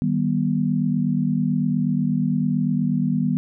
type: chord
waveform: sine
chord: Eb augmented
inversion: none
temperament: just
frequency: 155.56 / 194.45 / 243.1 Hz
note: Eb3 / G3 / B3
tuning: 0 / -14 / -27 cents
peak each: -23 / -23 / -22 dBFS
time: 0.02-3.37 s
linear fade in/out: 0 ms
effects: none